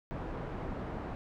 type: low-pass noise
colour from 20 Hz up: pink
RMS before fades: -39 dBFS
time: 0.11-1.15 s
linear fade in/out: 0 ms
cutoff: 1100 Hz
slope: 12 dB/octave
effects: none